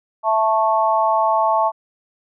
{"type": "chord", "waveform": "sine", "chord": "A major", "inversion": "second", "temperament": "just", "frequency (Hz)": [660, 880, 1100], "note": ["E5", "A5", "C#6"], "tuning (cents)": [2, 0, -14], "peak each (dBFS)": [-19, -17, -20], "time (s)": [0.23, 1.72], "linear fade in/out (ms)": 50, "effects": []}